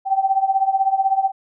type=tone with tremolo; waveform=sine; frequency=775 Hz; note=G5; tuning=20 cents flat; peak=-11 dBFS; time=0.05-1.32 s; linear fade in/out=50 ms; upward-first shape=triangle; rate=16 Hz; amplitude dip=90%; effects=none